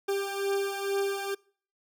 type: beating tone pair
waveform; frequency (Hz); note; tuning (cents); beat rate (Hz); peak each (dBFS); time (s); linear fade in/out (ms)
40% pulse; 395.3 / 397.5; G4 / G4; +15 / +24; 2.2; -29 / -32; 0.08-1.35; 10
effects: noise-tail reverb RT60 0.5 s tail -26 dB re dry